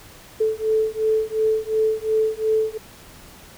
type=beating tone pair; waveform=sine; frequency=436.2 / 439 Hz; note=A4 / A4; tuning=-15 / -4 cents; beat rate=2.8 Hz; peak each=-21 dBFS; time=0.4-2.78 s; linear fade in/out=10 ms; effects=pink hiss -45 dBFS RMS until 3.57 s